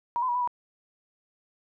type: tone with pitch steps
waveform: sine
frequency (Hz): 953 / 1018 / 964 / 992 / 970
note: A#5 / C6 / B5 / B5 / B5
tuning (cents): +38 / -48 / -42 / +7 / -31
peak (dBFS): -24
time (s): 0.16-0.475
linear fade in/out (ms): 0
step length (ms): 63
effects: none